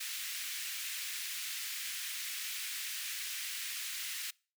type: high-pass noise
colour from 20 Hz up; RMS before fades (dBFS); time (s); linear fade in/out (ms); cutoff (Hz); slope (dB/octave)
pink; -40; 0-4.31; 10; 1900; 24
effects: noise-tail reverb RT60 0.4 s tail -26 dB re dry